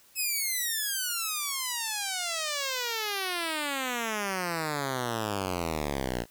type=exponential sweep; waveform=5% pulse; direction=down; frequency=2602 to 57.1 Hz; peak=-18 dBFS; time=0.15-6.26 s; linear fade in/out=50 ms; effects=white hiss -59 dBFS RMS until 6.3 s

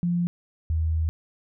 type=tone pair in turn; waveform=sine; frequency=174 / 80.06 Hz; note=F3 / D#2; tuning=-6 / +50 cents; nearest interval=octave + minor second; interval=1344 cents; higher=first; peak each=-21 dBFS; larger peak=neither; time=0.03-0.27 / 0.7-1.09 s; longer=second; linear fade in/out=0 ms; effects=none

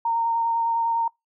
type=tone with vibrato; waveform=sine; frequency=922 Hz; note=A#5; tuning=19 cents flat; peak=-20 dBFS; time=0.05-1.08 s; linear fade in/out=5 ms; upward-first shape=triangle; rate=9.9 Hz; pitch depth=17 cents each way; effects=noise-tail reverb RT60 0.2 s tail -26 dB re dry

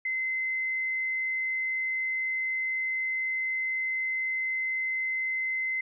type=tone; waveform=sine; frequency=2058 Hz; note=C7; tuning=29 cents flat; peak=-27 dBFS; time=0.05-5.81 s; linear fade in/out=5 ms; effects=none

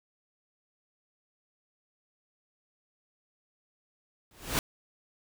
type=noise with exponential growth; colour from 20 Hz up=pink; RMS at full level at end=-24 dBFS; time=4.31-4.59 s; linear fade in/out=1 ms; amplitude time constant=60 ms; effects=none

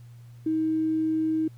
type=tone with tanh clipping; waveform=triangle; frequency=316.7 Hz; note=D#4; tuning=31 cents sharp; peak=-22 dBFS; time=0.46-1.48 s; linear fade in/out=5 ms; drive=3 dB; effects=added 119 Hz sine -44 dBFS peak until 1.57 s + pink hiss -63 dBFS RMS until 1.57 s

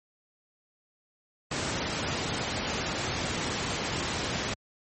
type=noise; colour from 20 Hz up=pink; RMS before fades=-30 dBFS; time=1.51-4.54 s; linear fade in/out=5 ms; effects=high-pass 80 Hz 12 dB/octave + MP3 32 kbps

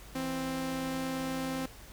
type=tone pair together; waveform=sawtooth; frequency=165.3 / 262.4 Hz; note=E3 / C4; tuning=+5 / +5 cents; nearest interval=minor sixth; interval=800 cents; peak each=-37 / -29 dBFS; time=0.15-1.66 s; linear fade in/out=5 ms; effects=added 50 Hz sine -52 dBFS peak until 1.92 s + pink hiss -52 dBFS RMS until 1.92 s

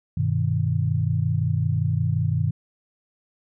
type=chord; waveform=sine; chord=G augmented; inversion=none; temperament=equal; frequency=98 / 123.47 / 155.56 Hz; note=G2 / B2 / D#3; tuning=0 / 0 / 0 cents; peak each=-24 dBFS; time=0.17-2.51 s; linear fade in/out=5 ms; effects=none

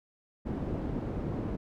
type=low-pass noise; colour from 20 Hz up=white; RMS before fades=-34 dBFS; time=0.45-1.57 s; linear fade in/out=20 ms; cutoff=290 Hz; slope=12 dB/octave; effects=none

